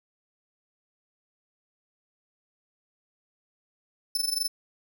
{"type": "tone with amplitude modulation", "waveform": "sawtooth", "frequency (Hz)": 5274, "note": "E8", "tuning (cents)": 0, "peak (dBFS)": -20, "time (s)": [4.15, 4.48], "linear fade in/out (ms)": 2, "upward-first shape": "sine", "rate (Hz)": 23.5, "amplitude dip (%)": 85, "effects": []}